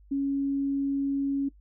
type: tone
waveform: sine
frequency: 277.2 Hz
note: C#4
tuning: in tune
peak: -24 dBFS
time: 0.11-1.49 s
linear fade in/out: 10 ms
effects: noise-tail reverb RT60 0.1 s tail -18 dB re dry + added 50 Hz sine -52 dBFS peak until 1.6 s